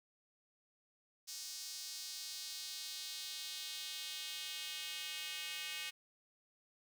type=tone with high-pass filter sweep; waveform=square; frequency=169.1 Hz; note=E3; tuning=44 cents sharp; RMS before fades=-45 dBFS; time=1.27-5.91 s; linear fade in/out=20 ms; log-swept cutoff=5300 to 2600 Hz; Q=2.1; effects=none